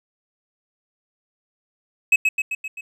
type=tone with echo; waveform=triangle; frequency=2566 Hz; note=E7; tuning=47 cents flat; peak=-9 dBFS; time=2.12-2.16 s; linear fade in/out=5 ms; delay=130 ms; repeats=5; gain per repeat=-4 dB; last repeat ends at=2.81 s; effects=none